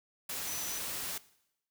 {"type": "tone in noise", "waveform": "sine", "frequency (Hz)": 5970, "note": "F#8", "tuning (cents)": 15, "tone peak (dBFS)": -40, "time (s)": [0.47, 0.79], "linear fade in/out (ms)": 5, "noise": "white", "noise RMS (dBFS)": -38, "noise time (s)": [0.29, 1.18], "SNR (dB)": -5, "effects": ["noise-tail reverb RT60 0.8 s tail -19 dB re dry"]}